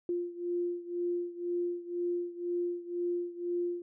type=beating tone pair; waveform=sine; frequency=349.2 / 351.2 Hz; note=F4 / F4; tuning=0 / +10 cents; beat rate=2 Hz; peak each=-33 / -36 dBFS; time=0.09-3.82 s; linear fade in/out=2 ms; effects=none

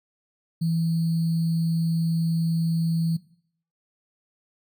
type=tone with sample-and-hold; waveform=sine; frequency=164.81 Hz; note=E3; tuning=in tune; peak=-21 dBFS; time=0.61-3.17 s; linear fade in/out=10 ms; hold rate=4410 Hz; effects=noise-tail reverb RT60 0.6 s tail -18 dB re dry

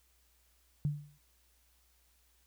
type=tone with exponential decay; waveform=sine; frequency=146.83 Hz; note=D3; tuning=in tune; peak=-26 dBFS; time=0.85-1.18 s; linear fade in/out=0 ms; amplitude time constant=70 ms; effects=added 60 Hz sine -70 dBFS peak until 2.46 s + white hiss -71 dBFS RMS until 2.46 s

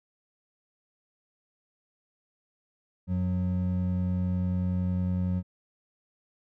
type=tone pair together; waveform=triangle; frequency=91.06 / 182 Hz; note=F#2 / F#3; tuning=-27 / -28 cents; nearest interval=octave; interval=1199 cents; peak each=-26 / -26 dBFS; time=3.07-5.43 s; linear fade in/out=50 ms; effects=none

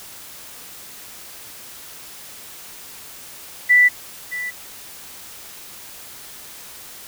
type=tone with echo; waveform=sine; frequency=1975.5 Hz; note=B6; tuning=in tune; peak=-9 dBFS; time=3.69-3.89 s; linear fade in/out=20 ms; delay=620 ms; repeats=1; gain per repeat=-15 dB; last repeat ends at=4.51 s; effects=white hiss -39 dBFS RMS until 7.07 s

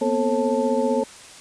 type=tone cluster; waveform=sine; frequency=238.1 / 253.5 / 441.9 / 540 / 880 Hz; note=A#3 / B3 / A4 / C#5 / A5; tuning=+37 / +45 / +7 / -45 / 0 cents; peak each=-25 / -26 / -24 / -23 / -28 dBFS; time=0.01-1.04 s; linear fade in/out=10 ms; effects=white hiss -43 dBFS RMS until 1.4 s + resampled to 22050 Hz

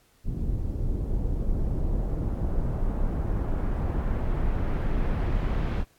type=noise with low-pass filter sweep; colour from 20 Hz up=brown; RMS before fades=-26 dBFS; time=0.24-5.85 s; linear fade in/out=50 ms; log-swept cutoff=300 to 3000 Hz; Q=0.71; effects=pink hiss -63 dBFS RMS until 5.98 s + AAC 64 kbps

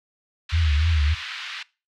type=band-pass noise; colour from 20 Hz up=white; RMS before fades=-34 dBFS; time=0.49-1.63 s; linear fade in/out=5 ms; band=1300 to 3700 Hz; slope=24 dB/octave
type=tone with vibrato; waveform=sine; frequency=77.78 Hz; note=D#2; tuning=in tune; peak=-17 dBFS; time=0.52-1.15 s; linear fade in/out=20 ms; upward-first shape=triangle; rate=3.4 Hz; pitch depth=150 cents each way
effects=noise-tail reverb RT60 0.3 s tail -21 dB re dry

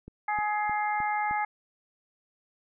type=click train; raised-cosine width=3 ms; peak=-30 dBFS; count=5; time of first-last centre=0.08-1.311 s; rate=3.25 Hz
type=harmonic tone; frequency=420 Hz; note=G#4; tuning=19 cents sharp; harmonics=2 / 3 / 4 / 5; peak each=-27 / -36 / -37 / -34 dBFS; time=0.28-1.45 s; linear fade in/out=5 ms
effects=none

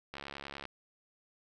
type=click train; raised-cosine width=0.3 ms; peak=-26 dBFS; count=37; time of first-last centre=0.14-0.654 s; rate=70.1 Hz; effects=none

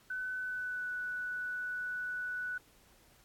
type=tone with pitch glide; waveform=sine; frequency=1508 to 1482.1 Hz; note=F#6 to F#6; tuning=+32 to +2 cents; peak=-35 dBFS; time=0.1-2.58 s; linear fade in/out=5 ms; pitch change=-30 cents; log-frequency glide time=0.39-0.91 s; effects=pink hiss -64 dBFS RMS until 3.24 s + AAC 64 kbps

